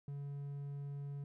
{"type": "tone", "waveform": "triangle", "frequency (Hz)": 141.7, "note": "C#3", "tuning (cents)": 38, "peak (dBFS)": -39, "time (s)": [0.08, 1.24], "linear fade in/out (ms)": 2, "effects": []}